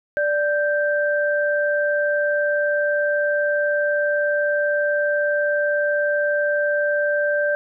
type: tone pair together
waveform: sine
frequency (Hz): 587.3 / 1568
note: D5 / G6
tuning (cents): 0 / 0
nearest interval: octave + perfect fourth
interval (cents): 1700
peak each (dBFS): -19 / -22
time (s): 0.17-7.55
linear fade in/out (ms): 0
effects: none